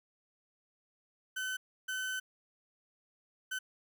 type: tone bursts at uneven times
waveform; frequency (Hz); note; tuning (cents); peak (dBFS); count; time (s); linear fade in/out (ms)
35% pulse; 1520; F#6; +46; -33; 3; 1.36-1.57 / 1.88-2.2 / 3.51-3.59; 10
effects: none